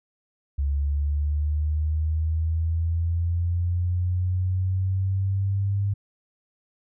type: linear sweep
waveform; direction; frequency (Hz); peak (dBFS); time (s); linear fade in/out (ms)
sine; up; 69.8 to 100.6; -21; 0.58-5.94; 10
effects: none